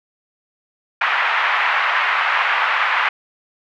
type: band-pass noise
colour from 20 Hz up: pink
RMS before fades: -18 dBFS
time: 1.01-3.09 s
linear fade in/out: 5 ms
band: 940 to 2500 Hz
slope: 24 dB/octave
effects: none